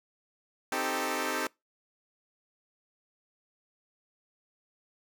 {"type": "chord", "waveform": "10% pulse", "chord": "A half-diminished seventh", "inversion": "first", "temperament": "equal", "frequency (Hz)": [261.6, 311.1, 392, 440], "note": ["C4", "Eb4", "G4", "A4"], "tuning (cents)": [0, 0, 0, 0], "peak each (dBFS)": -27, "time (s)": [0.72, 1.47], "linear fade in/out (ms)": 2, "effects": ["noise-tail reverb RT60 0.2 s tail -24 dB re dry"]}